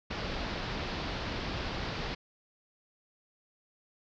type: low-pass noise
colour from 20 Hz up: pink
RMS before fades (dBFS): -36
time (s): 0.1-2.15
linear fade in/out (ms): 10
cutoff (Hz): 5100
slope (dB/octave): 48
effects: none